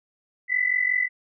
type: tone pair together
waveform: sine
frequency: 1975.5 / 2021 Hz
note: B6 / B6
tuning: 0 / +39 cents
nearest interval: unison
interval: 39 cents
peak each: -23 dBFS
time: 0.48-1.09 s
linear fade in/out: 50 ms
effects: none